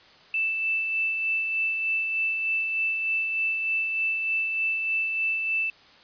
sine tone with tremolo, 2647 Hz, E7, 7 cents sharp, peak -22 dBFS, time 0.34-5.7 s, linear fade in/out 2 ms, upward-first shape sine, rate 3.3 Hz, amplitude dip 35%, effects white hiss -53 dBFS RMS until 6.03 s + resampled to 11025 Hz

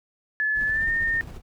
sine tone with pitch glide, 1723 to 1825.5 Hz, A6 to A#6, -37 to -37 cents, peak -21 dBFS, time 0.4-1.21 s, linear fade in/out 0 ms, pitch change +100 cents, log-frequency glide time 0.66-0.9 s
brown noise with tremolo, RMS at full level -36 dBFS, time 0.54-1.42 s, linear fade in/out 50 ms, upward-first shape square, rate 15 Hz, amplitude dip 35%
effects none

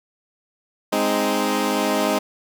15% pulse chord, Ab major, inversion none, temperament equal, 207.7 / 261.6 / 311.1 Hz, Ab3 / C4 / Eb4, 0 / 0 / 0 cents, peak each -17 dBFS, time 0.92-2.19 s, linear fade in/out 10 ms, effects none

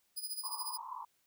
10% pulse tone with tremolo, 4966 Hz, D#8, 4 cents flat, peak -29 dBFS, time 0.16-0.78 s, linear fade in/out 20 ms, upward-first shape sine, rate 14 Hz, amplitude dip 75%
pink band-pass noise, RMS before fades -45 dBFS, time 0.43-1.05 s, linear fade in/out 5 ms, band 910 to 1100 Hz, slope 96 dB/octave
effects white hiss -75 dBFS RMS until 1.26 s

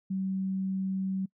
sine tone, 190.8 Hz, G3, 47 cents flat, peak -28 dBFS, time 0.1-1.26 s, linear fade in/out 10 ms, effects noise-tail reverb RT60 0.1 s tail -25 dB re dry

